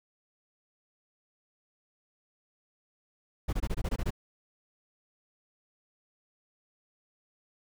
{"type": "noise bursts", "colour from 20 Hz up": "brown", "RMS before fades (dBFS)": -29, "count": 9, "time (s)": [3.48, 4.106], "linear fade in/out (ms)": 10, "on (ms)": 50, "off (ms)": 22, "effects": []}